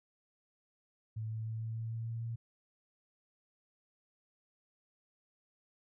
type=tone with pitch steps; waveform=sine; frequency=110 / 110.77 / 111.54 / 112.31 / 113.09 / 113.88 / 114.67 / 115.47 Hz; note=A2 / A2 / A2 / A2 / A2 / A#2 / A#2 / A#2; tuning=0 / +12 / +24 / +36 / +48 / -40 / -28 / -16 cents; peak=-36 dBFS; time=1.16-2.36 s; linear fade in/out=10 ms; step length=150 ms; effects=none